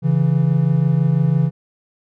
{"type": "tone pair together", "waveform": "triangle", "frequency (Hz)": [138.59, 164.62], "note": ["C#3", "E3"], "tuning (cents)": [0, -2], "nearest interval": "minor third", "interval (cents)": 298, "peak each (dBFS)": -14, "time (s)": [0.02, 1.51], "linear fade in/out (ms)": 50, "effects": []}